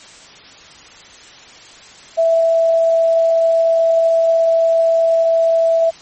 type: tone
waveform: sine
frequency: 659.3 Hz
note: E5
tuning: in tune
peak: -10 dBFS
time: 2.17-5.91 s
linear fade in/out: 20 ms
effects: white hiss -40 dBFS RMS until 6.01 s + MP3 32 kbps